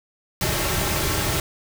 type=noise with comb filter; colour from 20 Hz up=pink; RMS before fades=-23 dBFS; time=0.41-1.4 s; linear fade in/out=2 ms; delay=4.1 ms; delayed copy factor=-0.6; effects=none